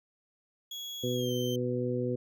35% pulse tone with pitch glide, 3340 to 3116 Hz, G#7 to G7, +9 to -11 cents, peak -36 dBFS, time 0.71-1.56 s, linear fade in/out 5 ms, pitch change -120 cents, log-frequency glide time 1.13-1.32 s
harmonic tone, 123.9 Hz, B2, 6 cents sharp, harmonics 1 / 2 / 3 / 4, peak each -34 / -34 / -34 / -34 dBFS, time 1.03-2.16 s, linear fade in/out 10 ms
effects none

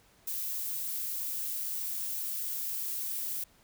violet noise, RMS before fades -35 dBFS, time 0.27-3.44 s, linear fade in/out 5 ms, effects pink hiss -63 dBFS RMS until 3.63 s

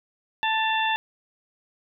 harmonic tone with a mistuned harmonic, 881 Hz, A5, 2 cents sharp, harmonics 1 / 2 / 3 / 4, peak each -24 / -27 / -29 / -30 dBFS, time 0.43-0.96 s, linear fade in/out 0 ms, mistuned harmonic 3, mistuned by +45 cents, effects none

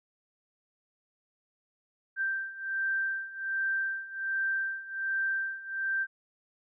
sine beating tone pair, 1568 / 1569.3 Hz, G6 / G6, 0 / +1 cents, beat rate 1.3 Hz, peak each -34 / -31 dBFS, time 2.16-6.07 s, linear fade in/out 50 ms, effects none

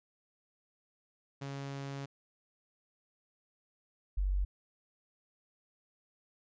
sawtooth / sine tone pair in turn, 138.59 / 47.63 Hz, C#3 / G1, 0 / -49 cents, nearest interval octave + tritone, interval 1849 cents, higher first, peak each -35 / -28 dBFS, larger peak second, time 1.41-2.06 / 4.17-4.45 s, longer first, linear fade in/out 10 ms, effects resampled to 16000 Hz

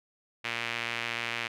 sawtooth tone with band-pass filter, 117.1 Hz, A#2, 8 cents sharp, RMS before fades -34 dBFS, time 0.44-1.48 s, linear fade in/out 10 ms, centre 2400 Hz, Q 2.2, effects none

